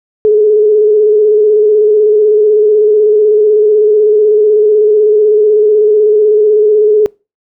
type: tone with vibrato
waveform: sine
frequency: 424.3 Hz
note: G#4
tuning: 37 cents sharp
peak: -4 dBFS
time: 0.25-7.06 s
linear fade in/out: 0 ms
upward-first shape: square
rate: 16 Hz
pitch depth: 29 cents each way
effects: noise-tail reverb RT60 0.3 s tail -26 dB re dry